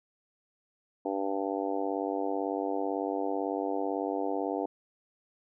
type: harmonic tone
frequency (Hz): 98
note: G2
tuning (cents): 0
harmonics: 3 / 4 / 5 / 6 / 7 / 8 / 9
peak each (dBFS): -34 / -36 / -35 / -42 / -36 / -39 / -41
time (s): 1.05-4.66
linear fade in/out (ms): 5
effects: none